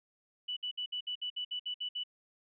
sine tone bursts, 2965 Hz, F#7, 3 cents sharp, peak -34 dBFS, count 11, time 0.48-2.037 s, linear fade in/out 10 ms, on 87 ms, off 60 ms, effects none

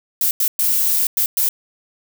violet noise bursts at uneven times, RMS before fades -17 dBFS, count 5, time 0.21-0.31 / 0.4-0.48 / 0.59-1.07 / 1.17-1.26 / 1.37-1.49 s, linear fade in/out 2 ms, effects none

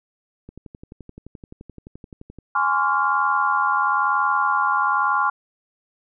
click train, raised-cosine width 3 ms, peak -26 dBFS, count 23, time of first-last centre 0.49-2.387 s, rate 11.6 Hz
sine chord, Db major seventh, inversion second, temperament equal with one note detuned, 830.6 / 1046.5 / 1127.5 / 1396.9 Hz, Ab5 / C6 / Db6 / F6, 0 / 0 / +29 / 0 cents, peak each -24 / -22 / -23 / -22 dBFS, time 2.55-5.3 s, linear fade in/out 5 ms
effects none

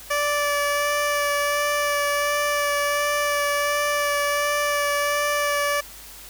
15% pulse tone with vibrato, 581 Hz, D5, 19 cents flat, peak -14 dBFS, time 0.1-5.81 s, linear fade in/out 10 ms, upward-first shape sine, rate 1.4 Hz, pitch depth 12 cents each way, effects added 50 Hz sine -49 dBFS peak until 6.29 s + white hiss -42 dBFS RMS until 6.29 s

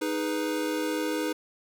square chord, G# minor, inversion second, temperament equal, 311.1 / 415.3 / 493.9 Hz, D#4 / G#4 / B4, 0 / 0 / 0 cents, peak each -30 / -35 / -33 dBFS, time 0.01-1.33 s, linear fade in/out 10 ms, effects none

